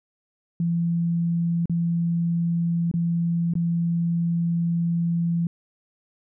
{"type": "tone with dropouts", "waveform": "sine", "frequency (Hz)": 169.4, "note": "E3", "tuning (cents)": 48, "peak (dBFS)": -20, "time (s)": [0.6, 5.47], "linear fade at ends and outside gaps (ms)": 2, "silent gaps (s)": [[1.657, 1.696], [2.914, 2.939], [3.537, 3.553]], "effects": []}